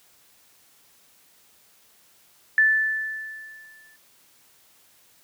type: tone with exponential decay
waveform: sine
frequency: 1754 Hz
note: A6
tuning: 6 cents flat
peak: -13 dBFS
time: 2.58-3.96 s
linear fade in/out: 1 ms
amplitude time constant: 300 ms
effects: white hiss -58 dBFS RMS until 5.23 s + high-pass 60 Hz 12 dB/octave